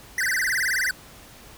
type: tone with vibrato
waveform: square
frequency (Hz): 1760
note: A6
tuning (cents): 0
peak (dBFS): -22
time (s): 0.18-0.91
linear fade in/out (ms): 2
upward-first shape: sine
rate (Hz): 19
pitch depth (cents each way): 280
effects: added 50 Hz sine -55 dBFS peak until 1.57 s + pink hiss -47 dBFS RMS until 1.57 s